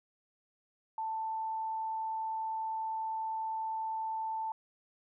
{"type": "tone", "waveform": "sine", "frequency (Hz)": 885, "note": "A5", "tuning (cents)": 10, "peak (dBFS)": -33, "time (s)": [0.98, 4.52], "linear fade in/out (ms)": 2, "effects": []}